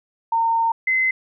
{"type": "tone pair in turn", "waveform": "sine", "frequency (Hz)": [914, 2052], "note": ["A#5", "C7"], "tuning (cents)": [-34, -34], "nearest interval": "octave + major second", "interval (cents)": 1400, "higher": "second", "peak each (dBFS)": -16, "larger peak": "neither", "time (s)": [[0.32, 0.72], [0.87, 1.11]], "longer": "first", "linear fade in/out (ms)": 5, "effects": []}